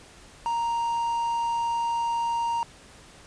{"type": "tone with quantisation", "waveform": "triangle", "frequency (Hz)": 932.3, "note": "A#5", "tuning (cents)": 0, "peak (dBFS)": -22, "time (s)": [0.46, 2.63], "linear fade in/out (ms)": 0, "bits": 7, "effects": ["pink hiss -50 dBFS RMS until 3.26 s", "resampled to 22050 Hz"]}